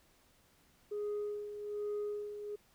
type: tone with tremolo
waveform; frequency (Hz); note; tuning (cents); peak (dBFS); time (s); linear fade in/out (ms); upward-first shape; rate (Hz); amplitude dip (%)
sine; 415.3; G#4; 0; -32; 0.91-2.56; 10; sine; 1.2; 65
effects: tanh soft clip ceiling -33 dBFS + pink hiss -68 dBFS RMS until 2.74 s